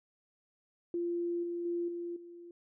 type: tone with level steps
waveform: sine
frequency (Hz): 345.2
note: F4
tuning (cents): -20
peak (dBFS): -31 / -34 / -31 / -36 / -47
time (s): 0.94-2.51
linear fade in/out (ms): 2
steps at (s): 1.43 / 1.65 / 1.88 / 2.16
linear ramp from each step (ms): 5
effects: none